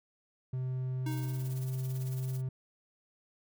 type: tone with pitch glide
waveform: triangle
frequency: 128.6 to 129.94 Hz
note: C3 to C3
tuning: -30 to -12 cents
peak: -30 dBFS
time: 0.53-2.49 s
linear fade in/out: 5 ms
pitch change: +18 cents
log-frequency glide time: 1.02-1.57 s
type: noise with tremolo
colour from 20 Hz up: blue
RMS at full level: -48 dBFS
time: 1.06-2.42 s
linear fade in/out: 50 ms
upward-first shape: sine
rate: 18 Hz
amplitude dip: 65%
type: tone with exponential decay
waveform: square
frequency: 311.1 Hz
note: D#4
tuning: in tune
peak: -36 dBFS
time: 1.06-1.85 s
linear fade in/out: 5 ms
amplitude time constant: 170 ms
effects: none